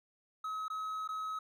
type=tone with dropouts; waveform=triangle; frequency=1279 Hz; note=D#6; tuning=47 cents sharp; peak=-34 dBFS; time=0.44-1.39 s; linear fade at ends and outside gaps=5 ms; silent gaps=0.682-0.7 / 1.077-1.088 s; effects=none